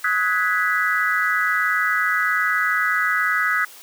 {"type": "chord", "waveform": "sine", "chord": "G# minor seventh", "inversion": "second", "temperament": "equal with one note detuned", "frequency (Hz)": [1267.7, 1480, 1661.2, 1975.5], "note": ["D#6", "F#6", "G#6", "B6"], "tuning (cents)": [32, 0, 0, 0], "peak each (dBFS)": -23, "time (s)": [0.04, 3.65], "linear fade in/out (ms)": 5, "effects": ["white hiss -43 dBFS RMS until 3.82 s", "high-pass 400 Hz 12 dB/octave"]}